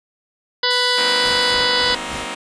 harmonic tone, 494.5 Hz, B4, 2 cents sharp, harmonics 1 / 2 / 3 / 4 / 6 / 7 / 8 / 9 / 10, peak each -24 / -24 / -24 / -24 / -24 / -24 / -24 / -24 / -24 dBFS, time 0.63-1.95 s, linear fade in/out 5 ms
blue noise, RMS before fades -28 dBFS, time 0.7-1.55 s, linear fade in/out 10 ms
5% pulse chord, C half-diminished seventh, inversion second, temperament just, 188.37 / 235.5 / 261.6 / 314 Hz, Gb3 / Bb3 / C4 / Eb4, +31 / +18 / 0 / +16 cents, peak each -22 / -20 / -19 / -19 dBFS, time 0.97-2.35 s, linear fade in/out 10 ms
pink noise with tremolo, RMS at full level -31 dBFS, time 1.23-2.27 s, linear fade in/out 10 ms, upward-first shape sine, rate 3.5 Hz, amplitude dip 80%
effects resampled to 22050 Hz

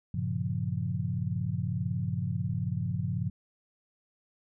sine chord, G half-diminished seventh, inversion none, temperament equal, 98 / 116.54 / 138.59 / 174.61 Hz, G2 / Bb2 / Db3 / F3, 0 / 0 / 0 / 0 cents, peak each -34 dBFS, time 0.14-3.3 s, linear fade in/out 5 ms, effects none

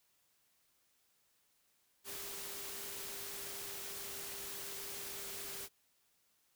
sine tone in noise, 398.2 Hz, G4, 27 cents sharp, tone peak -55 dBFS, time 2.04-5.69 s, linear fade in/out 50 ms, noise white, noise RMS -45 dBFS, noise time 2.04-5.69 s, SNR -13 dB, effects white hiss -75 dBFS RMS until 6.55 s

